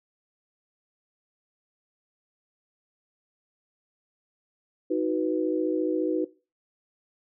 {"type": "chord", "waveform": "sine", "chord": "B major", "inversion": "first", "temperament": "equal with one note detuned", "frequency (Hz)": [315.5, 370, 493.9], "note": ["D#4", "F#4", "B4"], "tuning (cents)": [24, 0, 0], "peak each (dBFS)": [-26, -27, -29], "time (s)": [4.9, 6.25], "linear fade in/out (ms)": 10, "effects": ["noise-tail reverb RT60 0.3 s tail -18 dB re dry"]}